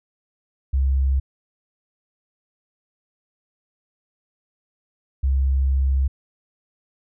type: tone pair in turn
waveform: sine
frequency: 67.1 / 67.1 Hz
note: C2 / C2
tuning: +44 / +44 cents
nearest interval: unison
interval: 0 cents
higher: neither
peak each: -16 dBFS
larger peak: neither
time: 0.73-1.2 / 5.23-6.08 s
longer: second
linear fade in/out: 10 ms
effects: none